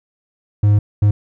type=tone bursts at uneven times; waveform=triangle; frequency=103.5 Hz; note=G#2; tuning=5 cents flat; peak=-7 dBFS; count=2; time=0.63-0.79 / 1.02-1.11 s; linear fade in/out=5 ms; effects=none